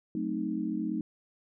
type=chord; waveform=sine; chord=F# diminished seventh; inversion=none; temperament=equal; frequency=185 / 220 / 261.6 / 311.1 Hz; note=F#3 / A3 / C4 / Eb4; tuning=0 / 0 / 0 / 0 cents; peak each=-37 / -34 / -37 / -33 dBFS; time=0.15-1.01 s; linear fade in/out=2 ms; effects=none